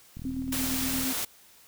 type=click train; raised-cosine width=5 ms; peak=-28 dBFS; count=36; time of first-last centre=0.17-1.036 s; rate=40.4 Hz
type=tone with tremolo; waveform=sine; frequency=261.9 Hz; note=C4; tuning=2 cents sharp; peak=-29 dBFS; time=0.25-1.13 s; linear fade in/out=2 ms; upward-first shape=square; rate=8.7 Hz; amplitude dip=35%
type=noise; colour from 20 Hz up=white; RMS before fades=-31 dBFS; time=0.52-1.25 s; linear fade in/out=5 ms
effects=white hiss -56 dBFS RMS until 1.67 s